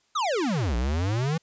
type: exponential two-way sweep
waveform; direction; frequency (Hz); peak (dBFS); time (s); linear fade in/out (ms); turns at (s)
square; down then up; 1338 to 56.7 to 169; -24; 0.15-1.38; 10; 0.76
effects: white hiss -67 dBFS RMS until 1.42 s + resampled to 16000 Hz